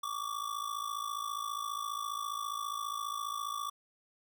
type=ring-modulated tone; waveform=square; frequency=1155 Hz; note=D6; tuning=29 cents flat; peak=-33 dBFS; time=0.03-3.7 s; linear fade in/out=5 ms; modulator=27.4 Hz; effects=none